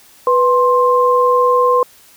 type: tone pair together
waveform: sine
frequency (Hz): 493.9 / 1053.2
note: B4 / C6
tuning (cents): 0 / +11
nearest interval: octave + minor second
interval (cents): 1311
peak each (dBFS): -12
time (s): 0.27-1.83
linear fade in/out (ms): 2
effects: white hiss -46 dBFS RMS until 2.16 s